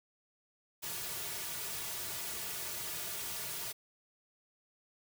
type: noise with comb filter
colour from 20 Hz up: white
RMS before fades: -40 dBFS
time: 0.82-3.73 s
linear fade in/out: 20 ms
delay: 3.8 ms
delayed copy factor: -0.9
effects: none